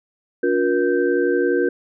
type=tone cluster; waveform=sine; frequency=287.7 / 359.3 / 476.7 / 1558 Hz; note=D4 / F4 / A#4 / G6; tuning=-36 / +49 / +39 / -11 cents; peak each=-23 / -19 / -20 / -27 dBFS; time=0.43-1.69 s; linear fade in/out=5 ms; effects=none